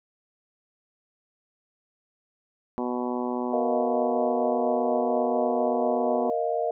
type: harmonic tone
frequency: 123.47 Hz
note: B2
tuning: in tune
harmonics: 2 / 3 / 4 / 5 / 6 / 7 / 8 / 9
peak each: -29 / -32 / -36 / -37 / -37 / -37 / -37 / -43 dBFS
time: 2.78-6.3 s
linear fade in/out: 0 ms
type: chord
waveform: sine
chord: Bb suspended fourth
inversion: none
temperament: just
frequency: 466.2 / 621.6 / 699.2 Hz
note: Bb4 / Eb5 / F5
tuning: 0 / -2 / +2 cents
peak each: -28 dBFS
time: 3.53-6.71 s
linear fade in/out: 2 ms
effects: none